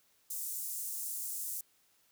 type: high-pass noise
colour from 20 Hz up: pink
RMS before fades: -39 dBFS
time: 0.3-1.61 s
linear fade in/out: 5 ms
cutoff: 7700 Hz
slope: 24 dB/octave
effects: white hiss -70 dBFS RMS until 2.11 s